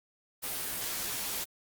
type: noise with comb filter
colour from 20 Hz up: white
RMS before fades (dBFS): -35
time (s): 0.42-1.45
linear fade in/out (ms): 20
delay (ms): 13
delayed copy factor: -0.65
effects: Opus 32 kbps